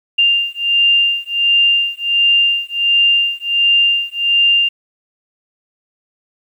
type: beating tone pair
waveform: sine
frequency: 2794 / 2795.4 Hz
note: F7 / F7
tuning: 0 / +1 cents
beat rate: 1.4 Hz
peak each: -14 dBFS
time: 0.18-4.69 s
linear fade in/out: 10 ms
effects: 8-bit

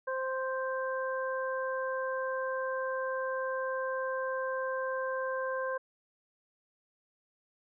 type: harmonic tone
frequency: 523.3 Hz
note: C5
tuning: in tune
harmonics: 1 / 2 / 3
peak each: -33 / -37 / -38 dBFS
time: 0.07-5.78 s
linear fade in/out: 10 ms
effects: none

